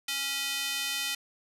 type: tone with high-pass filter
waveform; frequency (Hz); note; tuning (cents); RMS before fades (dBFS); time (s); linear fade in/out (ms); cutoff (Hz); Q
square; 277.2; C#4; 0; -32; 0.08-1.15; 5; 2700; 1.3
effects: resampled to 32000 Hz + 8-bit